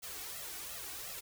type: noise with flanger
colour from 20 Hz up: white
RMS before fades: -44 dBFS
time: 0.02-1.21 s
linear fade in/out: 20 ms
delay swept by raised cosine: 1.5 to 2.7 ms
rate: 2.8 Hz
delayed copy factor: +0.8
effects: none